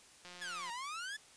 click train, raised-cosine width 0.2 ms, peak -34 dBFS, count 81, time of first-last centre 0.25-0.699 s, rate 178 Hz
sawtooth exponential two-way sweep, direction down then up, 1762 to 918 to 1762 Hz, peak -37 dBFS, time 0.41-1.17 s, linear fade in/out 10 ms, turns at 0.71 s
effects white hiss -60 dBFS RMS until 1.36 s + resampled to 22050 Hz

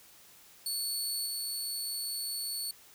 20% pulse tone with level steps, 4435 Hz, C#8, in tune, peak -26 / -28 dBFS, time 0.66-2.71 s, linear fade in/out 2 ms, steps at 1.26 s, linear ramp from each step 5 ms, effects white hiss -57 dBFS RMS until 2.94 s

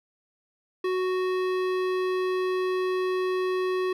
sine tone with hard clipping, 370 Hz, F#4, in tune, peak -26 dBFS, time 0.84-3.93 s, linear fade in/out 5 ms, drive 16 dB, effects none

